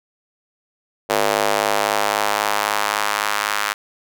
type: tone with high-pass filter sweep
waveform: square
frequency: 51.91 Hz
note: G#1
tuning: in tune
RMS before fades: -20 dBFS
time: 1.09-3.74 s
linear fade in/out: 20 ms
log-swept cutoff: 540 to 1300 Hz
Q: 1.5
effects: none